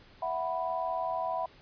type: chord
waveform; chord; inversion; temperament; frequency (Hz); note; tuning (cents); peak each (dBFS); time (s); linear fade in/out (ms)
sine; E suspended second; none; equal; 659.3 / 740 / 987.8; E5 / F#5 / B5; 0 / 0 / 0; -34; 0.22-1.46; 5
effects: pink hiss -57 dBFS RMS until 1.61 s + resampled to 11025 Hz